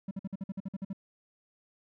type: tone bursts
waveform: triangle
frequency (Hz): 193.6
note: G3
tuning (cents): -21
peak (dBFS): -31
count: 11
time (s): 0.08-0.931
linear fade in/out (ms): 5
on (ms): 31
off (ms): 51
effects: none